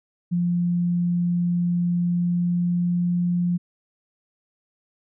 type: tone with pitch glide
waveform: sine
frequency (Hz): 174.61 to 175.62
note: F3 to F3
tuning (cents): 0 to +10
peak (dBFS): -19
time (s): 0.31-3.58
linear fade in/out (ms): 20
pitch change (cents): +10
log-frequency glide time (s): 2.02-3.19
effects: none